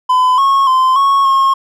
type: tone with pitch steps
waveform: triangle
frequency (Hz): 1012 / 1094 / 1036 / 1102 / 1081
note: B5 / C#6 / C6 / C#6 / C#6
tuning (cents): +42 / -23 / -17 / -11 / -44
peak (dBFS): -6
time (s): 0.09-1.54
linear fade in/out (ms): 10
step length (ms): 290
effects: none